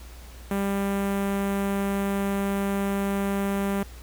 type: tone with notch filter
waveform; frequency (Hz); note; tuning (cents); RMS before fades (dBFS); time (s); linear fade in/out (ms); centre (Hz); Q
sawtooth; 198.1; G3; +18; -26; 0.51-3.83; 2; 4700; 0.67
effects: added 60 Hz sine -41 dBFS peak until 4.02 s + pink hiss -49 dBFS RMS until 4.02 s